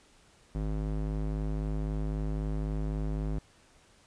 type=tone with band-pass filter; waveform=square; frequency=51.91 Hz; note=G#1; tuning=in tune; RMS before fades=-32 dBFS; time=0.55-3.39 s; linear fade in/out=0 ms; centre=170 Hz; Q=0.57; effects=pink hiss -61 dBFS RMS until 4.06 s + resampled to 22050 Hz